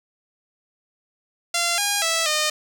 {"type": "tone with pitch steps", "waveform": "5% pulse", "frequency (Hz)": [688, 814, 657, 611], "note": ["F5", "G#5", "E5", "D#5"], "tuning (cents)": [-26, -35, -6, -32], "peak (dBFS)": -8, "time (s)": [1.54, 2.5], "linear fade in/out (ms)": 5, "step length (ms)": 240, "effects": []}